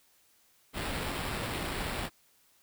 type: noise with sample-and-hold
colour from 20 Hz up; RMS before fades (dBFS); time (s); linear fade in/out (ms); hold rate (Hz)
pink; -35; 0.73-2.1; 50; 6300
effects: white hiss -66 dBFS RMS until 2.62 s